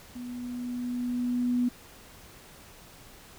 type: tone with level ramp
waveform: sine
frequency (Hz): 245.4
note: B3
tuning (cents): -11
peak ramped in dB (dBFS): -36 to -22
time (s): 0.15-1.69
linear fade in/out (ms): 10
effects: pink hiss -51 dBFS RMS until 3.38 s